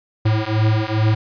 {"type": "beating tone pair", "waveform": "square", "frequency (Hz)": [107.7, 110.1], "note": ["A2", "A2"], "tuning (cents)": [-37, 2], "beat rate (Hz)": 2.4, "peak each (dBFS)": -19, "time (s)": [0.25, 1.15], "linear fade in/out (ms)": 10, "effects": ["resampled to 11025 Hz", "9-bit"]}